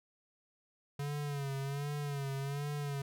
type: tone with vibrato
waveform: square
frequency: 141.4 Hz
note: C#3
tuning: 35 cents sharp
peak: -36 dBFS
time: 0.99-3.02 s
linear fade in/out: 5 ms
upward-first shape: sine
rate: 1.3 Hz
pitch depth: 63 cents each way
effects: none